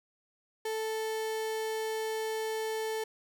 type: tone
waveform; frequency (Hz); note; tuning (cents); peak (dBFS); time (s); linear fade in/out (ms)
35% pulse; 440; A4; 0; -30; 0.65-3.04; 5
effects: none